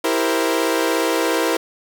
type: chord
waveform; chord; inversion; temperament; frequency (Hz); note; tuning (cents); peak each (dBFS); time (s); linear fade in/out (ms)
sawtooth; C dominant seventh; first; equal; 329.6 / 392 / 466.2 / 523.3; E4 / G4 / Bb4 / C5; 0 / 0 / 0 / 0; -17 / -22 / -18 / -20; 0.04-1.57; 5
effects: none